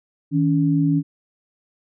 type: tone pair together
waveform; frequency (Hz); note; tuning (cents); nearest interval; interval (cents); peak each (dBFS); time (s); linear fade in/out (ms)
sine; 158.23 / 282.3; D#3 / C#4; +29 / +32; minor seventh; 1003; -18; 0.31-1.03; 50
effects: none